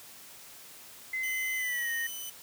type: tone with pitch glide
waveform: sine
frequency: 2052 to 1860.1 Hz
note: C7 to A#6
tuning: -34 to -4 cents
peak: -30 dBFS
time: 1.13-2.07 s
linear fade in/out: 5 ms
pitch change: -170 cents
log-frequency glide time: 1.56-1.91 s
type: tone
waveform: 5% pulse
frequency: 3015 Hz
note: F#7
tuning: 32 cents sharp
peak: -29 dBFS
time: 1.23-2.3 s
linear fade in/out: 5 ms
effects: white hiss -50 dBFS RMS until 2.42 s + high-pass 60 Hz 12 dB/octave